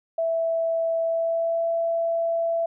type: tone with pitch glide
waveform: sine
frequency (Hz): 659.3 to 667.7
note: E5 to E5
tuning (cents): 0 to +22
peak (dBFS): -21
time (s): 0.18-2.66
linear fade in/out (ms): 5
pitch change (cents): +22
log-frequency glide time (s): 1.02-1.67
effects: none